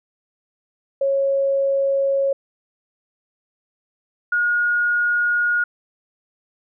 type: tone pair in turn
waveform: sine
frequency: 549 / 1438 Hz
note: C#5 / F#6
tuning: -17 / -50 cents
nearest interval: octave + perfect fourth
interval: 1667 cents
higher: second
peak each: -16 dBFS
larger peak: neither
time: 1.01-2.33 / 4.32-5.64 s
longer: neither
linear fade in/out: 5 ms
effects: none